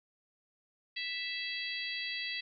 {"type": "harmonic tone", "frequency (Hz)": 659.3, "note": "E5", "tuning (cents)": 0, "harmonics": [3, 4, 5, 6, 7], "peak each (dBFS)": [-40, -41, -42, -43, -43], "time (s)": [0.96, 2.41], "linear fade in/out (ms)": 10, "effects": []}